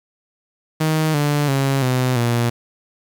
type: tone with pitch steps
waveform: sawtooth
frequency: 156.9 / 146.39 / 136.59 / 127.44 / 118.91 Hz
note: D#3 / D3 / C#3 / C3 / A#2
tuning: +15 / -5 / -25 / -45 / +35 cents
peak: -12 dBFS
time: 0.8-2.5 s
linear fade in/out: 10 ms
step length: 340 ms
effects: 7-bit